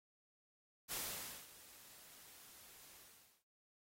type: noise with ADSR envelope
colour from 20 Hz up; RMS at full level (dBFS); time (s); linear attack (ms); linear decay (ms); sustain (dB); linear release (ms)
white; -42; 0.88-3.44; 42; 540; -18; 480
effects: AAC 48 kbps